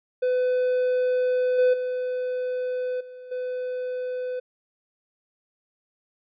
triangle tone with level steps, 503 Hz, B4, 32 cents sharp, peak -18 / -14 / -23 / -37 / -25 dBFS, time 0.22-4.4 s, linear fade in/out 10 ms, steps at 1.58 / 1.73 / 3 / 3.31 s, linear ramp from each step 10 ms, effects resampled to 11025 Hz

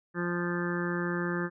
harmonic tone, 174.61 Hz, F3, in tune, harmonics 1 / 2 / 3 / 5 / 6 / 7 / 8 / 9 / 10, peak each -32 / -33 / -41 / -45 / -45 / -40 / -44 / -38 / -39 dBFS, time 0.14-1.5 s, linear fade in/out 50 ms, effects none

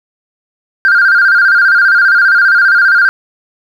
sine tone with vibrato, 1489 Hz, F#6, 11 cents sharp, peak -3 dBFS, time 0.85-3.09 s, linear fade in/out 0 ms, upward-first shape square, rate 15 Hz, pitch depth 87 cents each way, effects tanh soft clip ceiling -2 dBFS + 7-bit

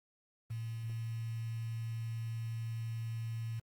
sine tone with quantisation, 113.9 Hz, A#2, 40 cents flat, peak -36 dBFS, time 0.5-3.6 s, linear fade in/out 10 ms, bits 9, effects Opus 32 kbps

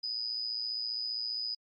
sine tone with amplitude modulation, 4978 Hz, D#8, in tune, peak -29 dBFS, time 0.03-1.55 s, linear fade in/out 10 ms, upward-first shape sine, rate 115 Hz, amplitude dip 65%, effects tanh soft clip ceiling -26 dBFS + AAC 32 kbps

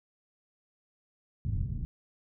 white low-pass noise, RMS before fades -32 dBFS, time 1.45-1.85 s, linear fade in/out 0 ms, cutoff 140 Hz, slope 24 dB/octave, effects none

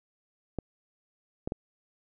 clicks, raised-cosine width 2 ms, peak -18 dBFS, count 3, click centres 0.587 / 1.475 / 1.521 s, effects none

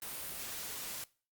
white noise, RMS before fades -42 dBFS, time 0.02-1.04 s, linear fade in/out 2 ms, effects noise-tail reverb RT60 0.4 s tail -22 dB re dry + Opus 32 kbps

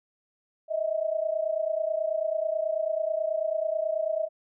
sine tone pair together, 622.3 / 651.5 Hz, D#5 / E5, 0 / -20 cents, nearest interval minor second, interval 80 cents, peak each -28 dBFS, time 0.68-4.29 s, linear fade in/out 50 ms, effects none

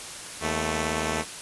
5% pulse tone pair together, 79.1 / 220 Hz, D#2 / A3, +29 / 0 cents, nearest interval octave + tritone, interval 1771 cents, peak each -17 dBFS, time 0.4-1.25 s, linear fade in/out 50 ms, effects white hiss -38 dBFS RMS until 1.41 s + resampled to 24000 Hz

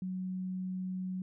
sine tone, 185.4 Hz, F#3, 4 cents sharp, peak -34 dBFS, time 0.02-1.22 s, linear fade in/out 2 ms, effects none

